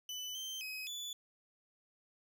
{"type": "tone with pitch steps", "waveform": "30% pulse", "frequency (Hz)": [2998, 3120, 2532, 3463], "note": ["F#7", "G7", "D#7", "A7"], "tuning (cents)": [22, -9, 30, -28], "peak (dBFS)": -38, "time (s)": [0.09, 1.13], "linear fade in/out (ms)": 2, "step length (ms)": 260, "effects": ["13-bit"]}